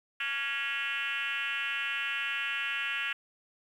sine tone with frequency modulation, 2182 Hz, C#7, 28 cents flat, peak -29 dBFS, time 0.2-3.13 s, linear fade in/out 5 ms, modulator 261 Hz, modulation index 3.1, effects tanh soft clip ceiling -25 dBFS + 10-bit

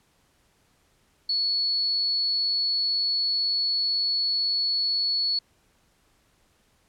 sine tone, 4402 Hz, C#8, 13 cents flat, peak -22 dBFS, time 1.29-5.39 s, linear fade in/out 5 ms, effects pink hiss -65 dBFS RMS until 6.88 s + low-pass 12000 Hz 12 dB/octave

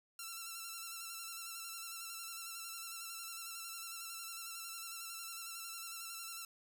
5% pulse tone with vibrato, 1349 Hz, E6, 40 cents sharp, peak -33 dBFS, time 0.19-6.45 s, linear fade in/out 2 ms, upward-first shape square, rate 11 Hz, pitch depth 30 cents each way, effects none

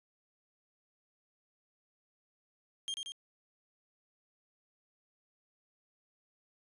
40% pulse tone with echo, 3203 Hz, G7, 37 cents sharp, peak -34 dBFS, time 2.88-2.94 s, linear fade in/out 0 ms, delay 90 ms, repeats 2, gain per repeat -3 dB, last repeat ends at 3.12 s, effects resampled to 24000 Hz

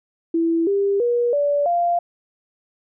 sine tone with pitch steps, 331.4 / 398.7 / 479.6 / 577 / 694.1 Hz, E4 / G4 / A#4 / D5 / F5, +9 / +29 / +49 / -31 / -11 cents, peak -16 dBFS, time 0.34-1.99 s, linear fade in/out 5 ms, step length 330 ms, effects none

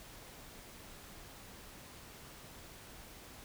silence, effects pink hiss -53 dBFS RMS until 3.44 s

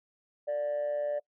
sine tone with amplitude modulation, 587.3 Hz, D5, in tune, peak -24 dBFS, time 0.47-1.2 s, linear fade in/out 20 ms, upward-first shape sine, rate 137 Hz, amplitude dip 55%, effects noise-tail reverb RT60 0.1 s tail -24 dB re dry + tanh soft clip ceiling -26 dBFS

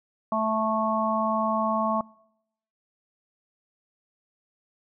harmonic tone, 219.6 Hz, A3, 3 cents flat, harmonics 1 / 3 / 4 / 5, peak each -29 / -27 / -30 / -27 dBFS, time 0.32-2.01 s, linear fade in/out 2 ms, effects noise-tail reverb RT60 0.8 s tail -25 dB re dry

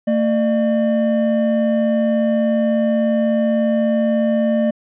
triangle tone pair together, 225.5 / 600 Hz, A3 / D5, +43 / +37 cents, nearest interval octave + perfect fourth, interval 1694 cents, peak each -14 / -16 dBFS, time 0.07-4.71 s, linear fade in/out 10 ms, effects resampled to 8000 Hz

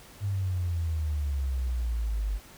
sine exponential sweep, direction down, 102.3 to 49 Hz, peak -26 dBFS, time 0.2-2.4 s, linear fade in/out 50 ms, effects pink hiss -51 dBFS RMS until 2.57 s

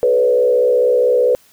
sine tone with frequency modulation, 493.9 Hz, B4, in tune, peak -10 dBFS, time 0.03-1.35 s, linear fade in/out 0 ms, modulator 64.6 Hz, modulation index 0.84, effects white hiss -51 dBFS RMS until 1.52 s

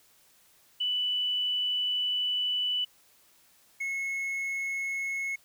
sine / triangle tone pair in turn, 2976 / 2182 Hz, F#7 / C#7, +9 / -28 cents, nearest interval perfect fourth, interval 537 cents, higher first, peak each -26 / -28 dBFS, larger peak first, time 0.8-2.85 / 3.8-5.36 s, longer first, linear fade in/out 10 ms, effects white hiss -62 dBFS RMS until 5.44 s

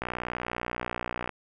click train, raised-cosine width 0.5 ms, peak -16 dBFS, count 78, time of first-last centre 0.02-1.293 s, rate 60.5 Hz, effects none

